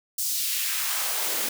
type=noise with high-pass filter sweep; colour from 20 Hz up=white; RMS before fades=-27 dBFS; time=0.18-1.49 s; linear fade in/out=5 ms; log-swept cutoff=6400 to 240 Hz; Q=1.2; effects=none